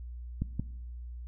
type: clicks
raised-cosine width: 5 ms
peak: -18 dBFS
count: 2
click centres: 0.42 / 0.596 s
effects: noise-tail reverb RT60 1.0 s tail -19 dB re dry + added 60 Hz sine -39 dBFS peak until 1.27 s